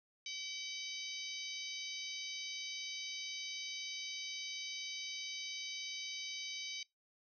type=harmonic tone with a mistuned harmonic; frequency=763 Hz; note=G5; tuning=47 cents flat; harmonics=3 / 4 / 5 / 6 / 7 / 8; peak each=-47 / -48 / -48 / -49 / -53 / -49 dBFS; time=0.26-6.83 s; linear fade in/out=2 ms; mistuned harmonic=6; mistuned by=+38 cents; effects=noise-tail reverb RT60 0.2 s tail -25 dB re dry